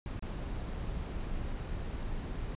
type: noise with dropouts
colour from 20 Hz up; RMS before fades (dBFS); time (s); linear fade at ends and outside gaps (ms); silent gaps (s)
brown; -37; 0.06-2.55; 0; 0.194-0.224
effects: resampled to 8000 Hz